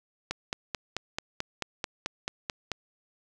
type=click train; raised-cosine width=0.2 ms; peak=-13 dBFS; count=12; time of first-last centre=0.31-2.717 s; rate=4.57 Hz; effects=none